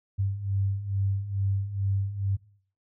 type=beating tone pair; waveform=sine; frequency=96.7 / 99 Hz; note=G2 / G2; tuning=-23 / +18 cents; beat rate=2.3 Hz; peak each=-31 / -26 dBFS; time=0.18-2.37 s; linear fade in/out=20 ms; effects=noise-tail reverb RT60 0.5 s tail -20 dB re dry